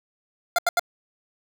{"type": "tone bursts", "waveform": "25% pulse", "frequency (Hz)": 698.5, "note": "F5", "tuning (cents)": 0, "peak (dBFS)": -14, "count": 3, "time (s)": [0.56, 0.795], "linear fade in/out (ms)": 2, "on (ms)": 25, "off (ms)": 80, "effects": []}